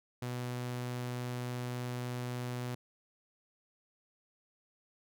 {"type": "tone", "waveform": "sawtooth", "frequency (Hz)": 123.47, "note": "B2", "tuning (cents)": 0, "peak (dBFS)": -32, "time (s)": [0.22, 2.75], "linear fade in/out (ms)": 5, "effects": []}